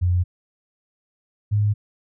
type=tone pair in turn; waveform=sine; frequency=89.2 / 104.21 Hz; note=F2 / G#2; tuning=+37 / +6 cents; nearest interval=minor third; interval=269 cents; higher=second; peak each=-16 dBFS; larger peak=neither; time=0.01-0.24 / 1.51-1.74 s; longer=neither; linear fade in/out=20 ms; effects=none